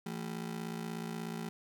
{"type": "ring-modulated tone", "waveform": "35% pulse", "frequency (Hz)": 195.8, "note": "G3", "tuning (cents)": -2, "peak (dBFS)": -33, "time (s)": [0.06, 1.49], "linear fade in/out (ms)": 0, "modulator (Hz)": 28.3, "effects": []}